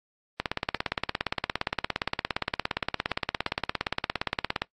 click train, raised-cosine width 0.3 ms, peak -10 dBFS, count 74, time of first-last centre 0.4-4.62 s, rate 17.3 Hz, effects noise-tail reverb RT60 0.1 s tail -21 dB re dry + AAC 32 kbps

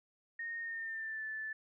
sine tone with pitch glide, 1850 to 1751.2 Hz, A#6 to A6, -14 to -9 cents, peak -38 dBFS, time 0.39-1.53 s, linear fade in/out 5 ms, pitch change -95 cents, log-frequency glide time 0.6-1.24 s, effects none

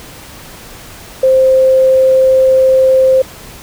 sine tone, 524 Hz, C5, 2 cents sharp, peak -5 dBFS, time 1.23-3.22 s, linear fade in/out 5 ms, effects pink hiss -33 dBFS RMS until 3.62 s

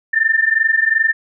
sine tone pair together, 1777.3 / 1800 Hz, A6 / A6, +17 / +39 cents, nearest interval unison, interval 22 cents, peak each -15 dBFS, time 0.13-1.13 s, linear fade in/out 10 ms, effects none

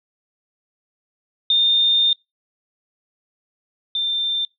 sine tone pair in turn, 3628 / 3582 Hz, A#7 / A7, -48 / +30 cents, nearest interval unison, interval 22 cents, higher first, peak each -13 / -19 dBFS, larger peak first, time 1.5-2.13 / 3.95-4.45 s, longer first, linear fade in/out 2 ms, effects noise-tail reverb RT60 0.2 s tail -25 dB re dry

